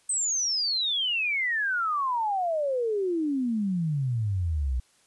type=exponential sweep; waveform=sine; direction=down; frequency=8372 to 59.9 Hz; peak=-24 dBFS; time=0.09-4.8 s; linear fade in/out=5 ms; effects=white hiss -63 dBFS RMS until 5.06 s + resampled to 24000 Hz